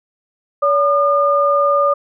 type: tone pair together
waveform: sine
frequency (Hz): 570 / 1211.2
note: C#5 / D#6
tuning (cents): +48 / -47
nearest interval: octave + minor second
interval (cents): 1305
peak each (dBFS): -14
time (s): 0.62-1.94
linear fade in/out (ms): 10
effects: none